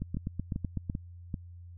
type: two click trains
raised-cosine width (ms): 5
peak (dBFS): -20 / -20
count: 4 / 8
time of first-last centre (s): 0.17-1.342 / 0.02-0.898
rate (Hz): 2.56 / 7.97
effects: added 87 Hz sine -45 dBFS peak until 1.77 s